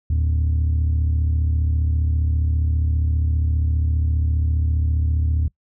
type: tone pair together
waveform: sine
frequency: 77.78 / 112.7 Hz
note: D#2 / A2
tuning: 0 / +42 cents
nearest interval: tritone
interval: 642 cents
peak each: -15 / -23 dBFS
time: 0.1-5.48 s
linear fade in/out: 5 ms
effects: noise-tail reverb RT60 0.1 s tail -24 dB re dry + tanh soft clip ceiling -14 dBFS